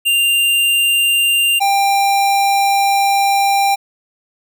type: tone pair in turn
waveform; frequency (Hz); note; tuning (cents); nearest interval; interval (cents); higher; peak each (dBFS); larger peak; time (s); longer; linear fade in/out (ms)
square; 2790 / 793.4; F7 / G5; -2 / +21; octave + minor seventh; 2177; first; -12; neither; 0.05-1.6 / 1.6-3.76; second; 20
effects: none